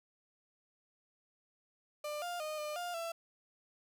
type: tone with pitch steps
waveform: 35% pulse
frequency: 596 / 702 / 615 / 602 / 704 / 669 Hz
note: D5 / F5 / D#5 / D5 / F5 / E5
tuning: +25 / +9 / -20 / +43 / +14 / +25 cents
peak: -36 dBFS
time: 2.04-3.12 s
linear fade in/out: 5 ms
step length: 180 ms
effects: none